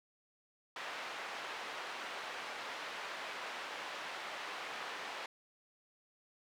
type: band-pass noise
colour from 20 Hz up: pink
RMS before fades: -44 dBFS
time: 0.76-5.26 s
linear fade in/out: 2 ms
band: 730 to 3100 Hz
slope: 12 dB/octave
effects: none